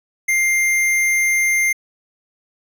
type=tone; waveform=square; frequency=2100 Hz; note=C7; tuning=6 cents sharp; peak=-15 dBFS; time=0.28-1.73 s; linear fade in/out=10 ms; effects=resampled to 32000 Hz